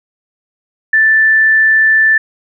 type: tone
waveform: sine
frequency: 1763 Hz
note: A6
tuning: 3 cents sharp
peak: -6 dBFS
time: 0.93-2.18 s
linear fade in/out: 5 ms
effects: none